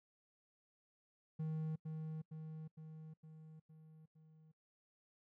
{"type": "tone with echo", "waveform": "triangle", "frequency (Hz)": 157.4, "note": "D#3", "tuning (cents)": 20, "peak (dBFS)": -36, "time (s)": [1.39, 1.76], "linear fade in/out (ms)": 10, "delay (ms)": 460, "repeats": 6, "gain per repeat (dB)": -4, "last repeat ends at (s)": 4.52, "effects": ["noise-tail reverb RT60 0.1 s tail -26 dB re dry"]}